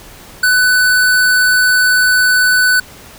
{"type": "tone", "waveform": "square", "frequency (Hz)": 1497, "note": "F#6", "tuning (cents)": 20, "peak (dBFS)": -9, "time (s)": [0.43, 2.8], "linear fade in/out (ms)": 5, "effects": ["pink hiss -37 dBFS RMS until 3.18 s"]}